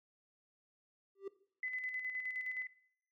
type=tone with exponential growth; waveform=triangle; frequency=392.7 Hz; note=G4; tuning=3 cents sharp; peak=-35 dBFS; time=1.15-1.28 s; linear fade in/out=5 ms; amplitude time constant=27 ms
type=tone with tremolo; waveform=sine; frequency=2017 Hz; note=B6; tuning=36 cents sharp; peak=-36 dBFS; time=1.63-2.67 s; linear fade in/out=2 ms; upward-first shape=square; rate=9.6 Hz; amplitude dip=45%
effects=noise-tail reverb RT60 0.6 s tail -18 dB re dry